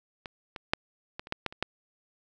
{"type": "clicks", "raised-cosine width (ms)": 0.3, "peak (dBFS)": [-22, -22, -7, -20, -28, -13, -13, -28, -11], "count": 9, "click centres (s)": [0.258, 0.562, 0.735, 1.195, 1.271, 1.324, 1.463, 1.525, 1.626], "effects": []}